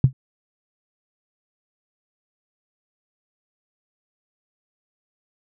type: tone with exponential decay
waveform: sine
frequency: 130.81 Hz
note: C3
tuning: in tune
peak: -5 dBFS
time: 0.04-0.13 s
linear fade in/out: 2 ms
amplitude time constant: 18 ms
effects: none